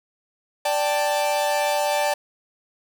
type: chord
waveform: 45% pulse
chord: D suspended fourth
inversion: none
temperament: equal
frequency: 587.3 / 784 / 880 Hz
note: D5 / G5 / A5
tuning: 0 / 0 / 0 cents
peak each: -23 / -26 / -25 dBFS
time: 0.65-2.14 s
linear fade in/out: 5 ms
effects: none